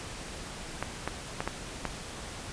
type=clicks; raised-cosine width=0.5 ms; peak=-15 dBFS; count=5; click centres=0.826 / 1.076 / 1.405 / 1.476 / 1.853 s; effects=pink hiss -41 dBFS RMS until 2.52 s + resampled to 22050 Hz